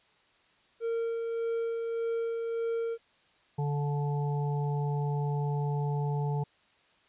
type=tone with tremolo; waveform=triangle; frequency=460 Hz; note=A#4; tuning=23 cents flat; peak=-26 dBFS; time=0.8-2.98 s; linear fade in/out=50 ms; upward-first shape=sine; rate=1.7 Hz; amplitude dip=30%
type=harmonic tone; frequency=145 Hz; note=D3; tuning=22 cents flat; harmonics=1 / 3 / 5 / 6; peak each=-28 / -38 / -44 / -39 dBFS; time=3.58-6.44 s; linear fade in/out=10 ms
effects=white hiss -65 dBFS RMS until 7.08 s + resampled to 8000 Hz